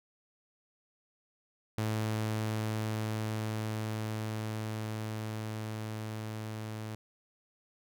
sawtooth tone with level ramp, 108.9 Hz, A2, 17 cents flat, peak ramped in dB -26 to -34 dBFS, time 1.78-6.95 s, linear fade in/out 0 ms, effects none

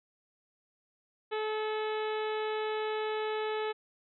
harmonic tone with a mistuned harmonic, 431.2 Hz, A4, 35 cents flat, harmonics 1 / 2 / 3 / 4 / 5 / 6 / 7 / 8 / 9, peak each -32 / -38 / -42 / -44 / -46 / -48 / -49 / -50 / -51 dBFS, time 1.31-3.73 s, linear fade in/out 20 ms, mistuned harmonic 5, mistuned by +22 cents, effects none

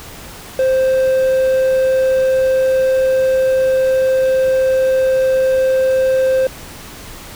triangle tone, 523.3 Hz, C5, in tune, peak -9 dBFS, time 0.59-6.47 s, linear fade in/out 2 ms, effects pink hiss -34 dBFS RMS until 7.35 s

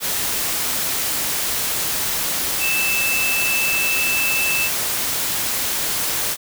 sine tone in noise, 2638 Hz, E7, 1 cent sharp, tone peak -19 dBFS, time 2.59-4.7 s, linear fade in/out 50 ms, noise white, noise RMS -22 dBFS, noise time 0-6.37 s, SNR 0 dB, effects none

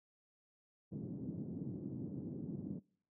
white band-pass noise, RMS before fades -44 dBFS, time 0.91-2.8 s, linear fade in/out 20 ms, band 120 to 280 Hz, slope 24 dB/octave, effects noise-tail reverb RT60 0.6 s tail -26 dB re dry

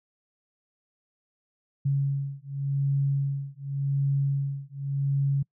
sine beating tone pair, 138.59 / 139.47 Hz, C#3 / C#3, 0 / +11 cents, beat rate 0.88 Hz, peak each -27 dBFS, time 1.85-5.43 s, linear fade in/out 10 ms, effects noise-tail reverb RT60 0.1 s tail -26 dB re dry

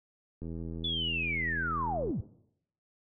click train, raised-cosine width 3 ms, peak -28 dBFS, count 140, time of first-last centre 0.42-2.107 s, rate 82.4 Hz
sine linear sweep, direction down, 3484 to 67 Hz, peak -30 dBFS, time 0.84-2.21 s, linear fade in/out 5 ms
effects noise-tail reverb RT60 0.7 s tail -17 dB re dry

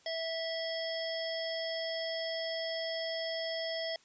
harmonic tone, 656 Hz, E5, 9 cents flat, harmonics 1 / 3 / 5 / 7 / 8, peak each -36 / -42 / -42 / -47 / -41 dBFS, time 0.06-3.96 s, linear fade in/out 2 ms, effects white hiss -64 dBFS RMS until 4.04 s + resampled to 16000 Hz

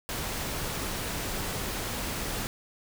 pink noise, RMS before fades -33 dBFS, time 0.09-2.47 s, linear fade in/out 0 ms, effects none

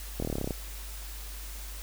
slowing click train, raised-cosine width 2 ms, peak -18 dBFS, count 12, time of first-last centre 0.2-0.507 s, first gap 24 ms, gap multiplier 1.03, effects added 50 Hz sine -39 dBFS peak until 1.82 s + white hiss -45 dBFS RMS until 1.82 s

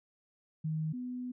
sine tone pair in turn, 157 / 249.2 Hz, D#3 / B3, +16 / +16 cents, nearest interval minor sixth, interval 800 cents, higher second, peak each -31 / -36 dBFS, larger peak first, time 0.64-0.93 / 0.93-1.32 s, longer second, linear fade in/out 10 ms, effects none

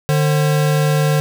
square tone pair together, 150 / 533.8 Hz, D3 / C5, +37 / +35 cents, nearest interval octave + minor seventh, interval 2198 cents, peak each -14 / -23 dBFS, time 0.09-1.2 s, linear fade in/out 0 ms, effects none

